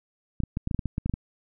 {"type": "clicks", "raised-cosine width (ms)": 5, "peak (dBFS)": -15, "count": 12, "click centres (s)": [0.403, 0.436, 0.571, 0.674, 0.712, 0.746, 0.792, 0.857, 0.981, 1.06, 1.096, 1.139], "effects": []}